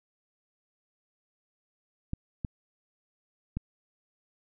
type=clicks; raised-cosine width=5 ms; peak=-19 dBFS; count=3; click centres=2.134 / 2.448 / 3.57 s; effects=none